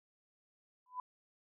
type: tone with exponential growth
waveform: sine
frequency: 1000 Hz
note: B5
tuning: 21 cents sharp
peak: -34 dBFS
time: 0.86-1 s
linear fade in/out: 2 ms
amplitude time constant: 30 ms
effects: none